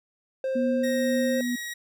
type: tone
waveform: triangle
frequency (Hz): 528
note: C5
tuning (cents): +16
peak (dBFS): -23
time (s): 0.44-1.41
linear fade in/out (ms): 2
type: tone with tremolo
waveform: sine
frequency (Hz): 244.3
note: B3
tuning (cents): -19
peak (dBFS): -23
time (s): 0.55-1.56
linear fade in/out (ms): 10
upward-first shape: triangle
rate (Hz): 2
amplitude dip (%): 30
type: tone with pitch glide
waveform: sawtooth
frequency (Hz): 1872 to 1902.5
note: A#6 to A#6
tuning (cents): +7 to +35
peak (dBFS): -29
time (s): 0.83-1.74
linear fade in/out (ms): 10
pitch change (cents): +28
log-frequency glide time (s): 1.33-1.4
effects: none